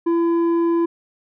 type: tone with low-pass filter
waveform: square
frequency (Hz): 336.9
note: E4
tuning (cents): +38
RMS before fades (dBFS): -18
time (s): 0.06-0.86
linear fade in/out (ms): 10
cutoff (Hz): 730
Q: 1.8
effects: none